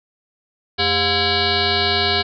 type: tone with frequency modulation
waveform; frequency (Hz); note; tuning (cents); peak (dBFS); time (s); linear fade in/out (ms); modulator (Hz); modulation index
sine; 2280; C#7; +48; -15; 0.78-2.23; 20; 313; 7
effects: none